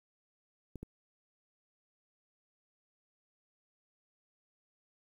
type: clicks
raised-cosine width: 3 ms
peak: -30 dBFS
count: 2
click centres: 0.757 / 0.83 s
effects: 10-bit